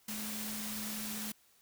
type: tone in noise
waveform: sine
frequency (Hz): 213.5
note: G#3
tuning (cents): +48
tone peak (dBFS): -42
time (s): 0.08-1.32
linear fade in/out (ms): 5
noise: white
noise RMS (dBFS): -41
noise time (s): 0.08-1.32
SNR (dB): -4
effects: white hiss -67 dBFS RMS until 1.61 s